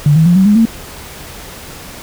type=tone with pitch steps; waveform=sine; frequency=146.83 / 160.12 / 174.61 / 190.41 / 207.6 / 226.4 Hz; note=D3 / D#3 / F3 / F#3 / G#3 / A3; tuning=0 / +50 / 0 / +50 / 0 / +50 cents; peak=-5 dBFS; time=0.06-0.654 s; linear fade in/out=2 ms; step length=99 ms; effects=pink hiss -31 dBFS RMS until 2.02 s